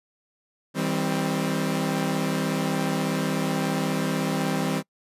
sawtooth tone cluster, 160.3 / 196.8 / 262 Hz, E3 / G3 / C4, -48 / +7 / +2 cents, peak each -24 dBFS, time 0.74-4.83 s, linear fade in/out 50 ms, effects noise-tail reverb RT60 0.1 s tail -25 dB re dry + resampled to 32000 Hz

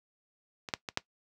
clicks, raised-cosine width 0.2 ms, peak -22 / -11 / -18 / -10 dBFS, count 4, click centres 0.688 / 0.738 / 0.888 / 0.974 s, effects noise-tail reverb RT60 0.1 s tail -19 dB re dry + high-pass 80 Hz 12 dB/octave

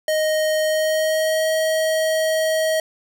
square tone with pitch glide, 622.3 to 634.6 Hz, D#5 to D#5, 0 to +34 cents, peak -18 dBFS, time 0.08-2.8 s, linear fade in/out 2 ms, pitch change +34 cents, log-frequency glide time 0.63-1.49 s, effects none

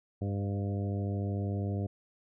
harmonic tone with a mistuned harmonic, 100 Hz, G2, 35 cents sharp, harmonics 1 / 2 / 3 / 4 / 5 / 6 / 7, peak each -31 / -37 / -41 / -43 / -45 / -47 / -48 dBFS, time 0.21-1.87 s, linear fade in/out 10 ms, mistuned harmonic 6, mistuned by +20 cents, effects none

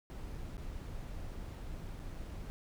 brown noise with dropouts, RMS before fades -43 dBFS, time 0.1-2.5 s, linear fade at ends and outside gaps 0 ms, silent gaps 0.352-0.356 / 0.569-0.579 / 1.992-1.999 / 2.145-2.15 s, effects none

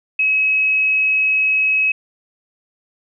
sine tone, 2560 Hz, D#7, 49 cents sharp, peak -13 dBFS, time 0.19-1.92 s, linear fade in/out 5 ms, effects none

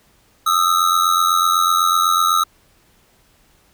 square ring-modulated tone, 1278 Hz, D#6, 46 cents sharp, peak -11 dBFS, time 0.46-2.44 s, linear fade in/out 10 ms, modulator 44 Hz, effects pink hiss -56 dBFS RMS until 3.73 s

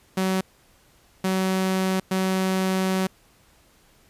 sawtooth tone bursts at uneven times, 188.5 Hz, F#3, 32 cents sharp, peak -17 dBFS, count 3, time 0.17-0.41 / 1.24-2 / 2.11-3.07 s, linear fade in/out 5 ms, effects pink hiss -58 dBFS RMS until 4.09 s + resampled to 32000 Hz

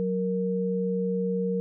sine tone pair together, 185 / 466.2 Hz, F#3 / A#4, 0 / 0 cents, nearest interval octave + major third, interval 1600 cents, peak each -27 dBFS, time 0-1.6 s, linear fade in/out 0 ms, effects none

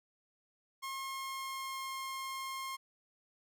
sawtooth tone with pitch glide, 1075 to 1067.6 Hz, C6 to C6, +47 to +35 cents, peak -35 dBFS, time 0.82-2.77 s, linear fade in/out 20 ms, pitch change -12 cents, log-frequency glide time 1.01-1.93 s, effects none

